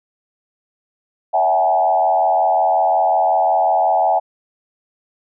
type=tone with frequency modulation; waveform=sine; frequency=750 Hz; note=F#5; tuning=23 cents sharp; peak=-12 dBFS; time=1.33-4.2 s; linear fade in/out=20 ms; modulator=85.5 Hz; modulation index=1.3; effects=none